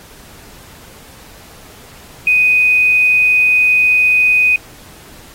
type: tone with quantisation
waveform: sine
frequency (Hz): 2495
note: D#7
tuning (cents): +4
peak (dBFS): -8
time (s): 2.27-4.56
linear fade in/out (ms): 2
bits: 6
effects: pink hiss -40 dBFS RMS until 5.34 s + AAC 48 kbps